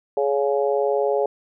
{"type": "harmonic tone", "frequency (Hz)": 140, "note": "C#3", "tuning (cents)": 18, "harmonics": [3, 4, 5, 6], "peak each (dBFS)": [-21, -22, -27, -29], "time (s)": [0.17, 1.26], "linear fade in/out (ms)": 2, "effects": []}